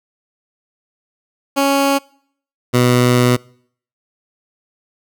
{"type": "tone pair in turn", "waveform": "15% pulse", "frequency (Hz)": [277.2, 123.48], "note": ["C#4", "B2"], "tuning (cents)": [0, 0], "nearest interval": "octave + major second", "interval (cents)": 1400, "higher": "first", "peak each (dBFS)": [-6, -4], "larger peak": "second", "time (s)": [[1.56, 1.99], [2.73, 3.37]], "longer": "second", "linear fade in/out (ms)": 20, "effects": ["noise-tail reverb RT60 0.6 s tail -25 dB re dry"]}